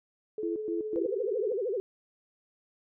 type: tone with tremolo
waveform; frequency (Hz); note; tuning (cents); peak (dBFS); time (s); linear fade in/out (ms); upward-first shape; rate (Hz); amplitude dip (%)
sine; 430.3; A4; -39; -31; 0.38-1.52; 2; sine; 15; 35
type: tone bursts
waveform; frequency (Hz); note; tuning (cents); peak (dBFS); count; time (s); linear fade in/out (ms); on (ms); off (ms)
sine; 336.3; E4; +35; -30; 3; 0.43-1.06; 2; 130; 120
type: tone with vibrato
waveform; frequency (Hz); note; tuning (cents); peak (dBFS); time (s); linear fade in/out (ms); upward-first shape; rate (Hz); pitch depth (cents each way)
sine; 440; A4; 0; -28; 0.96-1.8; 0; sine; 13; 270
effects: none